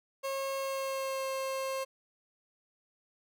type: tone with pitch glide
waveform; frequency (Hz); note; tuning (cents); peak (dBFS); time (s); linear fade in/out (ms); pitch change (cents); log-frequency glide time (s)
30% pulse; 542 to 533; C#5 to C5; -39 to +32; -30; 0.23-1.85; 20; -29; 0.56-1.27
effects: none